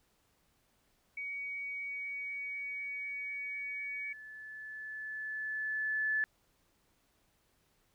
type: tone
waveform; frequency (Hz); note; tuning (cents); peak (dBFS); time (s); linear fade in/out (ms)
sine; 2252; C#7; +27; -37; 1.17-4.13; 5
type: tone with exponential growth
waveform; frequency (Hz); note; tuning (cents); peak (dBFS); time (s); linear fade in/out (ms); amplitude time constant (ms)
sine; 1735; A6; -25; -28; 1.91-6.24; 0; 940
effects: pink hiss -73 dBFS RMS until 7.94 s